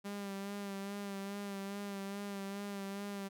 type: tone with vibrato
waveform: sawtooth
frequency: 199.3 Hz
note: G3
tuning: 29 cents sharp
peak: -36 dBFS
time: 0.04-3.29 s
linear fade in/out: 20 ms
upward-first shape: sine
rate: 2.4 Hz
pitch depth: 31 cents each way
effects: none